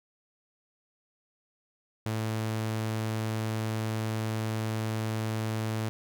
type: tone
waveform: sawtooth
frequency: 110 Hz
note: A2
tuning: in tune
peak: -25 dBFS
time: 2.06-5.89 s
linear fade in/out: 0 ms
effects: none